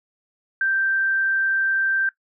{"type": "tone", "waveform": "sine", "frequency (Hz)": 1568, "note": "G6", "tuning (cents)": 0, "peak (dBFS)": -18, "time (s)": [0.61, 2.09], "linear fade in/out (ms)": 2, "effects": ["noise-tail reverb RT60 0.1 s tail -18 dB re dry"]}